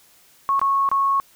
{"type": "tone with dropouts", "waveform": "sine", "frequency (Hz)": 1100, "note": "C#6", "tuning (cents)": -14, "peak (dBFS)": -16, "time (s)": [0.49, 1.2], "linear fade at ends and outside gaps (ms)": 0, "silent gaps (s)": [[0.594, 0.615], [0.89, 0.915]], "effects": ["white hiss -54 dBFS RMS until 1.35 s"]}